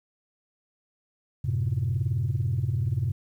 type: chord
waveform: sine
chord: F# diminished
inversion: none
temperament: equal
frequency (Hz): 92.5 / 110 / 130.81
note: F#2 / A2 / C3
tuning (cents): 0 / 0 / 0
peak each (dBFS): -28 / -27 / -26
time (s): 1.44-3.12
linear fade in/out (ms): 10
effects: tanh soft clip ceiling -18 dBFS + 10-bit